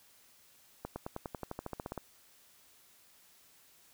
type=accelerating click train; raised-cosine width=1 ms; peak=-24 dBFS; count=15; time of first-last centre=0.85-1.977 s; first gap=110 ms; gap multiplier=0.95; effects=white hiss -63 dBFS RMS until 3.93 s